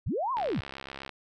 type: linear two-way sweep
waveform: sine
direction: up then down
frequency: 48.59 to 1097 to 48.59 Hz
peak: -27 dBFS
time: 0.06-0.61 s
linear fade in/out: 10 ms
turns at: 0.32 s
type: click train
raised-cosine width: 0.3 ms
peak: -23 dBFS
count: 50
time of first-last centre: 0.37-1.093 s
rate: 67.8 Hz
effects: none